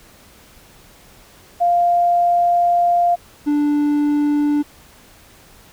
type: tone pair in turn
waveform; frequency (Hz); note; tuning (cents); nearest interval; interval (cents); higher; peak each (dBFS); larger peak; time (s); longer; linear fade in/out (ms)
sine / triangle; 698 / 293.5; F5 / D4; -1 / -1; octave + minor third; 1500; first; -12; neither; 1.6-3.16 / 3.46-4.63; first; 20
effects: pink hiss -47 dBFS RMS until 5.72 s